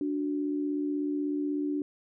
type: tone pair together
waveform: sine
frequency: 292 / 368.3 Hz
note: D4 / F#4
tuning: -10 / -8 cents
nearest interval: major third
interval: 402 cents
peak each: -28 / -36 dBFS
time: 0.01-1.82 s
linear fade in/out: 2 ms
effects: none